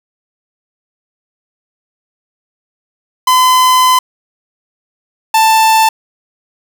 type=tone pair in turn; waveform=45% pulse; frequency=1018 / 884.5 Hz; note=C6 / A5; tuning=-48 / +9 cents; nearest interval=major second; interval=243 cents; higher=first; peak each=-6 dBFS; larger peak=neither; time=3.27-3.99 / 5.34-5.89 s; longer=first; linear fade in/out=5 ms; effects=7-bit